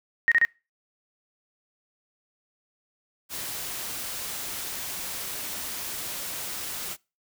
sine tone bursts, 1864.7 Hz, A#6, in tune, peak -16 dBFS, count 3, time 0.28-0.45 s, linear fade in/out 0 ms, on 36 ms, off 31 ms
white noise, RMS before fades -34 dBFS, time 3.29-6.97 s, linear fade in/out 50 ms
effects noise-tail reverb RT60 0.3 s tail -25 dB re dry

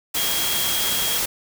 sine tone in noise, 3268 Hz, G#7, 29 cents flat, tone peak -26 dBFS, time 0.16-1.18 s, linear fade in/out 10 ms, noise white, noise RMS -23 dBFS, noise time 0.14-1.26 s, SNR -6 dB, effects none

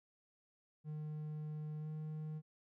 triangle tone with pitch glide, 152.6 to 154.64 Hz, D#3 to D#3, -33 to -10 cents, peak -39 dBFS, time 0.84-2.42 s, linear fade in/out 50 ms, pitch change +23 cents, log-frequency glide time 1.79-1.88 s, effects none

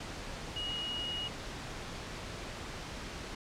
sine tone in noise, 2889 Hz, F#7, 42 cents flat, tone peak -35 dBFS, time 0.56-1.28 s, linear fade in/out 5 ms, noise pink, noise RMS -42 dBFS, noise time 0-3.35 s, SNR +4 dB, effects low-pass 6000 Hz 12 dB/octave

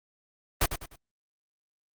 pink noise with echo, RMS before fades -23 dBFS, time 0.61-0.66 s, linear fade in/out 5 ms, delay 100 ms, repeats 3, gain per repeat -9 dB, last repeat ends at 0.96 s, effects Opus 32 kbps

